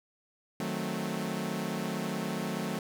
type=chord; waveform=sawtooth; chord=D# diminished seventh; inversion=none; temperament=equal; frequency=155.56 / 185 / 220 / 261.6 Hz; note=D#3 / F#3 / A3 / C4; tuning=0 / 0 / 0 / 0 cents; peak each=-35 / -32 / -32 / -36 dBFS; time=0.6-2.79 s; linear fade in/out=2 ms; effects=none